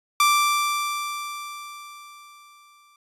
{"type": "tone with exponential decay", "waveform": "sawtooth", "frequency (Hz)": 1174.7, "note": "D6", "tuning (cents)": 0, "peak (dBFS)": -11, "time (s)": [0.2, 2.96], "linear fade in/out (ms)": 2, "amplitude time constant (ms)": 600, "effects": ["resampled to 32000 Hz"]}